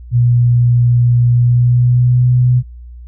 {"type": "tone with pitch glide", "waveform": "sine", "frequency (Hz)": [120.9, 124.51], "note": ["B2", "B2"], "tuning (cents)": [-36, 15], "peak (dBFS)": -7, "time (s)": [0.11, 2.63], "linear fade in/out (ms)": 50, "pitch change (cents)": 51, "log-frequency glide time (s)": [1.34, 2.31], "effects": ["added 60 Hz sine -30 dBFS peak until 3.07 s"]}